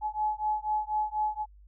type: beating tone pair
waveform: sine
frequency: 850 / 854.1 Hz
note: G#5 / G#5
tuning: +40 / +48 cents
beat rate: 4.1 Hz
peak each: -30 dBFS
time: 0.01-1.46 s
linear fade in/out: 50 ms
effects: added 50 Hz sine -51 dBFS peak until 1.67 s